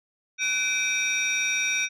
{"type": "tone cluster", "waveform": "sine", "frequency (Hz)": [1509, 2334, 2537, 3706, 5740], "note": ["F#6", "D7", "D#7", "A#7", "F8"], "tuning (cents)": [34, -11, 33, -11, 47], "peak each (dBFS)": [-32, -25, -30, -30, -28], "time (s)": [0.38, 1.89], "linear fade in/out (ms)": 50, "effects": ["tanh soft clip ceiling -17 dBFS"]}